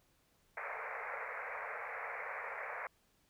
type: band-pass noise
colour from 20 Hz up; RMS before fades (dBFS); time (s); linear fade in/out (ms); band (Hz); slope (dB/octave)
white; -43; 0.57-2.87; 2; 440 to 2300; 96
effects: pink hiss -73 dBFS RMS until 3.29 s